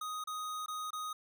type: tone with dropouts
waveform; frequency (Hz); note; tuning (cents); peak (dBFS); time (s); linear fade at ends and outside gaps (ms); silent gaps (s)
square; 1248; D#6; +5; -38; 0.01-1.13; 5; 0.24-0.272 / 0.661-0.681 / 0.906-0.93
effects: none